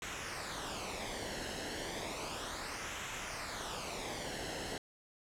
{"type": "noise with flanger", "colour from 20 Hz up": "pink", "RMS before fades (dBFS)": -41, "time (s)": [0.02, 4.78], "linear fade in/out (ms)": 2, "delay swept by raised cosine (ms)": [0.21, 0.85], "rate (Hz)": 0.33, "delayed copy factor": -0.6, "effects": ["low-pass 8000 Hz 12 dB/octave"]}